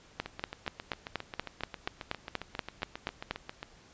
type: two click trains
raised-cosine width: 0.3 ms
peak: -15 / -22 dBFS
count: 14 / 26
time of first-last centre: 0.2-3.31 / 0.26-3.629 s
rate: 4.18 / 7.42 Hz
effects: pink hiss -58 dBFS RMS until 3.93 s + resampled to 16000 Hz